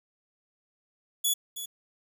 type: tone with echo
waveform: 10% pulse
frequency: 3404 Hz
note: G#7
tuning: 42 cents sharp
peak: -16 dBFS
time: 1.24-1.34 s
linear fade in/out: 10 ms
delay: 320 ms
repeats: 1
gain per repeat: -11 dB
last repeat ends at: 1.66 s
effects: 9-bit